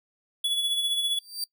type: tone with tremolo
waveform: square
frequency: 3400 Hz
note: G#7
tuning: 40 cents sharp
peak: -23 dBFS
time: 0.44-1.19 s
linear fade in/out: 5 ms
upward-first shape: sine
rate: 15 Hz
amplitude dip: 45%
type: tone with exponential growth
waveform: sawtooth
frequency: 4674 Hz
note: D8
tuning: 9 cents flat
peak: -23 dBFS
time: 1.14-1.44 s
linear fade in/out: 2 ms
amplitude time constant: 65 ms
effects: noise-tail reverb RT60 0.1 s tail -23 dB re dry